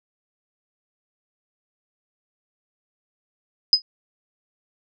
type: tone with exponential decay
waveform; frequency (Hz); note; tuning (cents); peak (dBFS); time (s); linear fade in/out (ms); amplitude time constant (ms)
sine; 5020; D#8; +15; -6; 3.73-3.82; 1; 18
effects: none